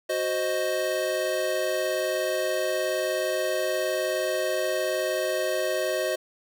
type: chord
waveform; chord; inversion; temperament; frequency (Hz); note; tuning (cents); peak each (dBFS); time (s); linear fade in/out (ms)
square; C diminished; second; equal; 370 / 523.3 / 622.3; Gb4 / C5 / Eb5; 0 / 0 / 0; -32 / -30 / -28; 0.09-6.16; 10
effects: none